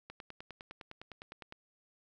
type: click train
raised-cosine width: 0.3 ms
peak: -30 dBFS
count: 15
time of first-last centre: 0.1-1.524 s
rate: 9.83 Hz
effects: none